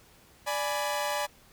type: chord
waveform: sawtooth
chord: G# diminished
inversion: second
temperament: equal with one note detuned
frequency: 587.3 / 834.9 / 987.8 Hz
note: D5 / G#5 / B5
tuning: 0 / +9 / 0 cents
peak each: -28 / -29 / -31 dBFS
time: 0.46-1.27 s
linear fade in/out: 20 ms
effects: pink hiss -58 dBFS RMS until 1.52 s